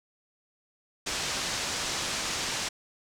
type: low-pass noise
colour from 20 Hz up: white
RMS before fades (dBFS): -32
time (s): 1.06-2.69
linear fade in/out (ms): 10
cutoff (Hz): 7100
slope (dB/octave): 24
effects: none